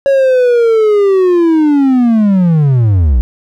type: linear sweep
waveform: triangle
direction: down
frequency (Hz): 556 to 54.6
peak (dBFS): -4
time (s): 0.06-3.21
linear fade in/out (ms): 0
effects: none